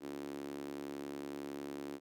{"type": "tone with high-pass filter", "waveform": "sawtooth", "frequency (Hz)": 70.9, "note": "C#2", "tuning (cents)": 40, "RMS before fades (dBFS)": -44, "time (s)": [0, 2], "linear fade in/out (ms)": 50, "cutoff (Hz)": 310, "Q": 4.2, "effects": []}